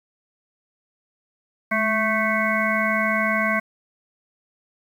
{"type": "harmonic tone with a mistuned harmonic", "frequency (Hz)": 220, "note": "A3", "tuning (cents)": 0, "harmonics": [1, 3, 5, 7, 9, 10], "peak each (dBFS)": [-26, -26, -26, -26, -26, -26], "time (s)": [1.71, 3.6], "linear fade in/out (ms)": 10, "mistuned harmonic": 1, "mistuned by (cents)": -52, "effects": ["8-bit"]}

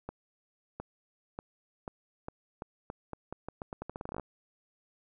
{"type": "accelerating click train", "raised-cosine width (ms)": 1, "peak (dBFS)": -24, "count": 23, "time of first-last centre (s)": [0.09, 4.197], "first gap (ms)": 710, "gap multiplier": 0.83, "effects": []}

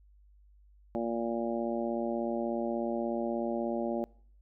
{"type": "harmonic tone", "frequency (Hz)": 116.54, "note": "A#2", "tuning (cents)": 0, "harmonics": [2, 3, 4, 5, 6, 7], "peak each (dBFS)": [-34, -35, -42, -35, -41, -42], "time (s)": [0.95, 4.04], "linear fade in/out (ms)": 0, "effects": ["noise-tail reverb RT60 0.6 s tail -25 dB re dry", "added 50 Hz sine -57 dBFS peak until 4.41 s"]}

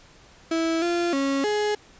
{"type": "tone with pitch steps", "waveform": "35% pulse", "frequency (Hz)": [327.6, 345.4, 274.8, 419.1], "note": ["E4", "F4", "C#4", "G#4"], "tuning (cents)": [-11, -19, -15, 16], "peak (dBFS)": -20, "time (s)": [0.51, 1.75], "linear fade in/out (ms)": 5, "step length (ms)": 310, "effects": ["pink hiss -52 dBFS RMS until 1.99 s", "resampled to 16000 Hz"]}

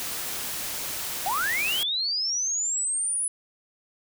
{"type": "noise", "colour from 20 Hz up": "white", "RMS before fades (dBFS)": -32, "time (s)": [0, 1.83], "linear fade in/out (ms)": 0}
{"type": "linear sweep", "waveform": "sine", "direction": "up", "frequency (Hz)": [708, 10050], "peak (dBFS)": -24, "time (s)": [1.26, 3.28], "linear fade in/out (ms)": 2}
{"effects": []}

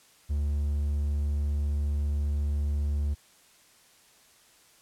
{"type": "tone", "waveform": "triangle", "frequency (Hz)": 72.7, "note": "D2", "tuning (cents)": -17, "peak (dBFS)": -23, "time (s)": [0.29, 3.15], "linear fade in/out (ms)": 20, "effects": ["white hiss -59 dBFS RMS until 4.81 s", "low-pass 11000 Hz 12 dB/octave"]}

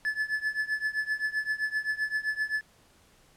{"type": "tone with tremolo", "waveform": "triangle", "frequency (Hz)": 1729, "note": "A6", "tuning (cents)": -31, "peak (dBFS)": -22, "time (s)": [0.05, 2.61], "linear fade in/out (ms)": 0, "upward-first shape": "triangle", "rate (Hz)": 7.7, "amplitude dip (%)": 95, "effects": ["pink hiss -61 dBFS RMS until 3.36 s", "low-pass 12000 Hz 12 dB/octave"]}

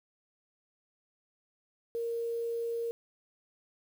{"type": "tone with quantisation", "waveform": "sine", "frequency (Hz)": 465.2, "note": "A#4", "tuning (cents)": -4, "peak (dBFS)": -31, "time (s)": [1.95, 2.91], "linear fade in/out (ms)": 0, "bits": 9, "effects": []}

